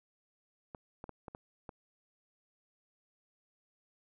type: clicks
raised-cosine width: 1 ms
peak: -30 dBFS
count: 6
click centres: 0.748 / 1.041 / 1.093 / 1.282 / 1.349 / 1.692 s
effects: none